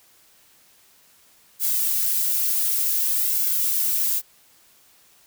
violet noise with flanger, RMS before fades -22 dBFS, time 1.59-4.22 s, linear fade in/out 50 ms, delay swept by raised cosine 1.6 to 3.7 ms, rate 0.55 Hz, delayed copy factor -0.75, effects white hiss -56 dBFS RMS until 5.26 s

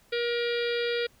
harmonic tone with a mistuned harmonic, 475.1 Hz, A#4, 33 cents sharp, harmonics 1 / 3 / 4 / 5 / 6 / 7 / 8 / 9 / 10, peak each -27 / -36 / -38 / -37 / -43 / -39 / -40 / -46 / -42 dBFS, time 0.12-1.07 s, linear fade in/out 10 ms, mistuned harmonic 9, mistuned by -27 cents, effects pink hiss -61 dBFS RMS until 1.2 s

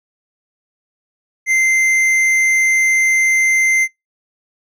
sine tone with tanh clipping, 2081 Hz, C7, 10 cents flat, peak -13 dBFS, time 1.46-3.88 s, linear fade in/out 50 ms, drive 10 dB, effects noise-tail reverb RT60 0.2 s tail -26 dB re dry

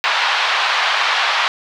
pink band-pass noise, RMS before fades -17 dBFS, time 0.04-1.48 s, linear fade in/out 0 ms, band 830 to 4100 Hz, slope 24 dB/octave, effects none

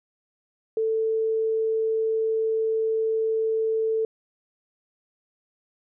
sine tone, 443.5 Hz, A4, 14 cents sharp, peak -21 dBFS, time 0.77-4.05 s, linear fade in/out 2 ms, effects none

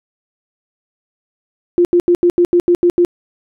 sine tone bursts, 350 Hz, F4, 4 cents sharp, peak -7 dBFS, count 9, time 1.78-3.049 s, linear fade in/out 0 ms, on 69 ms, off 81 ms, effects none

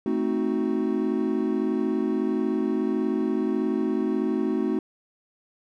triangle chord, A diminished seventh, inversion none, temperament equal with one note detuned, 220 / 261.6 / 313.5 / 370 Hz, A3 / C4 / Eb4 / Gb4, 0 / 0 / +13 / 0 cents, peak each -26 dBFS, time 0.06-4.79 s, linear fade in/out 2 ms, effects none

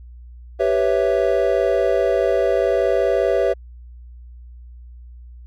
triangle chord, C# half-diminished seventh, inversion second, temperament equal, 392 / 493.9 / 554.4 / 659.3 Hz, G4 / B4 / C#5 / E5, 0 / 0 / 0 / 0 cents, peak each -19 dBFS, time 0.59-3.54 s, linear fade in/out 20 ms, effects added 60 Hz sine -37 dBFS peak until 5.46 s

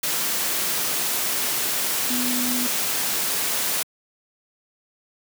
sine tone in noise, 247.5 Hz, B3, 4 cents sharp, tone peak -25 dBFS, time 2.1-2.67 s, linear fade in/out 5 ms, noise white, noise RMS -24 dBFS, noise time 0.03-3.83 s, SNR -4 dB, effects high-pass 150 Hz 12 dB/octave

